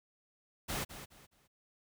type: noise with echo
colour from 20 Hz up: pink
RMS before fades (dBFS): -37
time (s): 0.68-0.85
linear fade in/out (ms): 20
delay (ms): 210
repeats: 3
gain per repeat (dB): -11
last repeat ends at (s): 1.48
effects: none